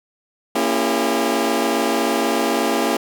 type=chord; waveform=20% pulse; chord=A# diminished seventh; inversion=none; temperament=just; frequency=233.1 / 279.7 / 335.6 / 402.8 Hz; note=A#3 / C#4 / E4 / G4; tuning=0 / +16 / +31 / +47 cents; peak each=-18 dBFS; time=0.55-2.97 s; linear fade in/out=5 ms; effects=none